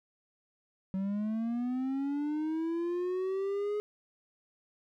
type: linear sweep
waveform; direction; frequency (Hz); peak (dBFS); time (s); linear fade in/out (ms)
triangle; up; 188.1 to 420.8; -28; 0.94-3.8; 0
effects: none